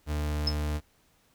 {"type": "tone", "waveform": "40% pulse", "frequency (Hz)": 74.9, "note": "D2", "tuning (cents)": 35, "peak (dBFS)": -27, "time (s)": [0.06, 0.81], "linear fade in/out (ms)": 50}
{"type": "tone with exponential decay", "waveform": "sine", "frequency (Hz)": 5180, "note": "E8", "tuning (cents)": -31, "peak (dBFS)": -21, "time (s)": [0.47, 0.55], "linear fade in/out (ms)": 5, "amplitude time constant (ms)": 17}
{"effects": ["pink hiss -66 dBFS RMS until 1.34 s"]}